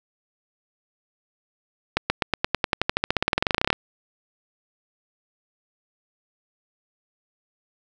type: accelerating click train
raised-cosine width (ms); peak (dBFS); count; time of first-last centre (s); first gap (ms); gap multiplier
0.3; -3; 28; 1.97-3.729; 130; 0.94
effects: none